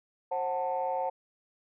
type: chord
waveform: sine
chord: F# diminished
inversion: second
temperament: just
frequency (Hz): 532.8 / 740 / 888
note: C5 / F#5 / A5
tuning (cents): +31 / 0 / +16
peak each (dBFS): -32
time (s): 0.31-1.1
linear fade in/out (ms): 10
effects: tanh soft clip ceiling -21 dBFS